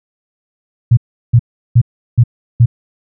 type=tone bursts; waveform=sine; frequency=118.5 Hz; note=A#2; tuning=29 cents sharp; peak=-3 dBFS; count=5; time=0.91-2.66 s; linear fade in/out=10 ms; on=62 ms; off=360 ms; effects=none